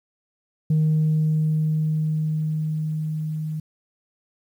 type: tone with level ramp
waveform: sine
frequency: 155.56 Hz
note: D#3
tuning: in tune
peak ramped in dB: -14 to -25 dBFS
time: 0.7-3.6 s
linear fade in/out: 5 ms
effects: tanh soft clip ceiling -14 dBFS + 9-bit